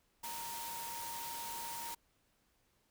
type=tone in noise; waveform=sine; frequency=930 Hz; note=A#5; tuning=4 cents flat; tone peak=-44 dBFS; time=0.23-1.95 s; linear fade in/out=10 ms; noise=white; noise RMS=-45 dBFS; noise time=0.23-1.95 s; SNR=-2 dB; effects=pink hiss -75 dBFS RMS until 2.9 s